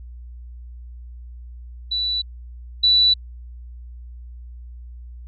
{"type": "tone pair in turn", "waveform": "sine", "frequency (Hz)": [3957, 3957], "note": ["B7", "B7"], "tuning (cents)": [3, 3], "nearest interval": "unison", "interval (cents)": 0, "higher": "neither", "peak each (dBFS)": [-20, -12], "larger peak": "second", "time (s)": [[1.91, 2.22], [2.83, 3.14]], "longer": "neither", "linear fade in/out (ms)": 10, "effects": ["added 60 Hz sine -35 dBFS peak until 5.27 s"]}